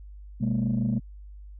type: tone cluster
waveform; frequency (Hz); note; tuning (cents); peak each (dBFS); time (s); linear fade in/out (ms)
sine; 125.8 / 203.6 / 229.9; B2 / G#3 / A#3; +32 / -34 / -24; -26; 0.4-1; 20
effects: tanh soft clip ceiling -18 dBFS + added 50 Hz sine -41 dBFS peak until 1.59 s